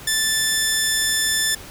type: tone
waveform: 10% pulse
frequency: 1760 Hz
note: A6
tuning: in tune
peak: -9 dBFS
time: 0.07-1.55 s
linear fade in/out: 5 ms
effects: pink hiss -39 dBFS RMS until 1.7 s